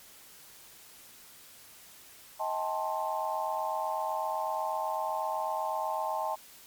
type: chord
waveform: sine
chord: A half-diminished seventh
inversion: second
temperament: just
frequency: 633.6 / 792 / 880 / 1056 Hz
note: Eb5 / G5 / A5 / C6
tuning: +31 / +18 / 0 / +16 cents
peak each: -35 / -36 / -33 / -37 dBFS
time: 2.39-6.36 s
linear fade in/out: 20 ms
effects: white hiss -53 dBFS RMS until 6.66 s + MP3 96 kbps